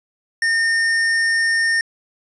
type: tone with tanh clipping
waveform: sine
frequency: 1824 Hz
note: A#6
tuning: 38 cents flat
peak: -17 dBFS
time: 0.42-1.81 s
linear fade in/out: 2 ms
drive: 14 dB
effects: resampled to 24000 Hz